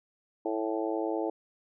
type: harmonic tone with a mistuned harmonic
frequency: 110 Hz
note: A2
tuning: in tune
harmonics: 3 / 4 / 5 / 6 / 7 / 8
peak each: -32 / -34 / -36 / -38 / -39 / -40 dBFS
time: 0.45-1.3 s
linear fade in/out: 5 ms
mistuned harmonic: 8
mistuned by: -30 cents
effects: none